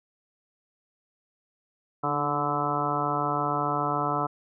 harmonic tone with a mistuned harmonic, 145.4 Hz, D3, 17 cents flat, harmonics 1 / 2 / 3 / 4 / 5 / 6 / 7 / 8 / 9, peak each -34 / -34 / -35 / -36 / -31 / -36 / -31 / -35 / -30 dBFS, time 2.03-4.27 s, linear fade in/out 10 ms, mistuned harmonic 2, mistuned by +40 cents, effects none

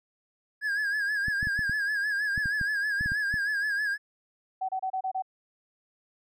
triangle tone with vibrato, 1661.2 Hz, G#6, in tune, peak -24 dBFS, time 0.61-3.98 s, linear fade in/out 50 ms, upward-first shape sine, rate 6.3 Hz, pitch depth 71 cents each way
clicks, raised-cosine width 5 ms, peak -23 dBFS, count 12, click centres 1.283 / 1.429 / 1.471 / 1.592 / 1.696 / 2.378 / 2.458 / 2.613 / 3.01 / 3.06 / 3.119 / 3.341 s
sine tone bursts, 757 Hz, F#5, 39 cents sharp, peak -27 dBFS, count 6, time 4.61-5.223 s, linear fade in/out 10 ms, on 78 ms, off 29 ms
effects none

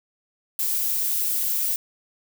violet noise, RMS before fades -24 dBFS, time 0.59-1.76 s, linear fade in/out 2 ms, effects none

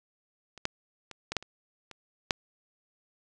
clicks, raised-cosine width 0.2 ms, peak -28 / -11 / -25 / -16 / -10 / -28 / -27 / -7 dBFS, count 8, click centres 0.577 / 0.654 / 1.113 / 1.32 / 1.367 / 1.426 / 1.913 / 2.308 s, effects resampled to 22050 Hz + 8-bit

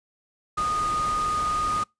sine tone in noise, 1233 Hz, D#6, 16 cents flat, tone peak -23 dBFS, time 0.57-1.84 s, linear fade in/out 10 ms, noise pink, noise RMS -35 dBFS, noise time 0.57-1.84 s, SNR +9 dB, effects noise-tail reverb RT60 0.2 s tail -25 dB re dry + resampled to 22050 Hz

